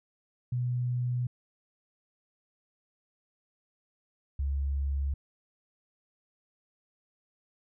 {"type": "tone pair in turn", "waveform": "sine", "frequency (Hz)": [123.47, 69.46], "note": ["B2", "C#2"], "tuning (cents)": [0, 4], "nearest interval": "minor seventh", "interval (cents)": 996, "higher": "first", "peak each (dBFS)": -27, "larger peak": "neither", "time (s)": [[0.52, 1.27], [4.39, 5.14]], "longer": "neither", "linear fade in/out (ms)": 5, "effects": []}